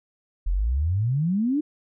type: exponential sweep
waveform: sine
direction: up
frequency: 39.68 to 312 Hz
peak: -20 dBFS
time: 0.46-1.61 s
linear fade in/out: 10 ms
effects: none

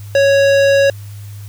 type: tone with hard clipping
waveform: sine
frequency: 554.4 Hz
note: C#5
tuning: in tune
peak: -10 dBFS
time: 0.15-0.9 s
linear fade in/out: 2 ms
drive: 16 dB
effects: added 102 Hz sine -28 dBFS peak until 1.48 s + white hiss -44 dBFS RMS until 1.48 s

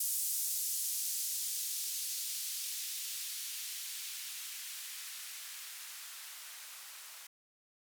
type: noise with band-pass filter sweep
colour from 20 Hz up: violet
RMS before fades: -40 dBFS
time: 0-7.27 s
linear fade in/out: 5 ms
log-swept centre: 7900 to 980 Hz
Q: 0.83
effects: none

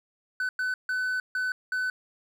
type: tone bursts at uneven times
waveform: triangle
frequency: 1507 Hz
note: F#6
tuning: 31 cents sharp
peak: -24 dBFS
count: 5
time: 0.4-0.49 / 0.59-0.74 / 0.89-1.2 / 1.35-1.52 / 1.72-1.9 s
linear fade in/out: 2 ms
effects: none

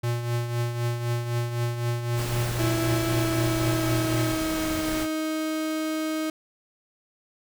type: tone with tremolo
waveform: square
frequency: 119.2 Hz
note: A#2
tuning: 39 cents sharp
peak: -23 dBFS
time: 0.03-4.35 s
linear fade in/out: 10 ms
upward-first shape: triangle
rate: 3.9 Hz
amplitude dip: 60%
type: noise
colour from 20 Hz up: pink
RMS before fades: -33 dBFS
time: 2.15-5.08 s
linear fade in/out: 50 ms
type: tone with pitch glide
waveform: 35% pulse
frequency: 329.6 to 313.8 Hz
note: E4 to D#4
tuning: 0 to +15 cents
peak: -24 dBFS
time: 2.59-6.3 s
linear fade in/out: 2 ms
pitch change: -85 cents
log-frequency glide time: 3.11-4.9 s
effects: none

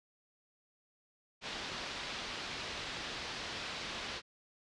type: low-pass noise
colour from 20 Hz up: white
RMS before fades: -42 dBFS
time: 1.41-4.22 s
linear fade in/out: 50 ms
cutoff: 4600 Hz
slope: 24 dB/octave
effects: resampled to 24000 Hz

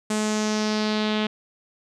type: tone with low-pass filter sweep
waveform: sawtooth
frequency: 213.9 Hz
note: A3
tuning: 49 cents flat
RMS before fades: -24 dBFS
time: 0.1-1.27 s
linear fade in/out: 5 ms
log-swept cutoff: 8300 to 3300 Hz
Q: 2.9
effects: none

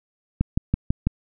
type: click train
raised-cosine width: 5 ms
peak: -7 dBFS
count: 5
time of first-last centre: 0.41-1.07 s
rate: 6.06 Hz
effects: none

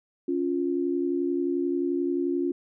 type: tone pair together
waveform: sine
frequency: 278.9 / 350.3 Hz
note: C#4 / F4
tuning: +11 / +5 cents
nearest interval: major third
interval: 394 cents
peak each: -27 / -26 dBFS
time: 0.28-2.52 s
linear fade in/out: 5 ms
effects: none

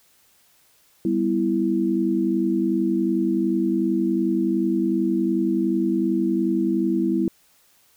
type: chord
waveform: sine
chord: E minor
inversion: first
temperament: equal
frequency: 196 / 246.9 / 329.6 Hz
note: G3 / B3 / E4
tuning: 0 / 0 / 0 cents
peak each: -24 / -25 / -21 dBFS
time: 1.05-7.28 s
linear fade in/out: 2 ms
effects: white hiss -59 dBFS RMS until 7.96 s

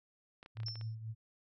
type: clicks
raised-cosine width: 0.3 ms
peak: -36 dBFS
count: 8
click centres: 0.429 / 0.461 / 0.571 / 0.602 / 0.633 / 0.684 / 0.756 / 0.812 s
type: tone with tremolo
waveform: sine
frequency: 111.1 Hz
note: A2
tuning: 17 cents sharp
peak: -36 dBFS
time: 0.55-1.15 s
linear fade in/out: 50 ms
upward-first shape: triangle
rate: 3.9 Hz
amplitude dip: 70%
type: tone with exponential decay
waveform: sine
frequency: 5360 Hz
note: E8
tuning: 28 cents sharp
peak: -36 dBFS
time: 0.66-0.95 s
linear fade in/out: 5 ms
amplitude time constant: 63 ms
effects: none

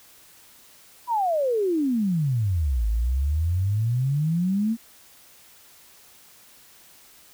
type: exponential two-way sweep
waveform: sine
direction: down then up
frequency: 1000 to 52.4 to 233.6 Hz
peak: -20 dBFS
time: 1.07-4.77 s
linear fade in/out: 50 ms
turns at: 2.87 s
effects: white hiss -52 dBFS RMS until 7.33 s

